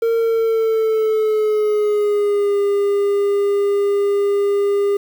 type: tone with pitch glide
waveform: triangle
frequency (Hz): 458.2 to 403.5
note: A#4 to G#4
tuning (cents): -30 to -50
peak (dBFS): -12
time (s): 0.02-4.97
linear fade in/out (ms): 5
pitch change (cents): -220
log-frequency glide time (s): 0.15-2.58
effects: 7-bit